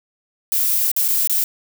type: noise with dropouts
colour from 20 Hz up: violet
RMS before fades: -18 dBFS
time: 0.52-1.44 s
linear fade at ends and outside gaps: 1 ms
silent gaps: 0.916-0.964 / 1.08-1.084 / 1.274-1.296 s
effects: none